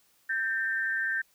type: tone pair together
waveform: sine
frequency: 1568 / 1807.6 Hz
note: G6 / A6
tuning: 0 / +46 cents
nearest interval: major second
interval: 246 cents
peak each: -29 / -30 dBFS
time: 0.29-1.22 s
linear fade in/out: 10 ms
effects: white hiss -66 dBFS RMS until 1.34 s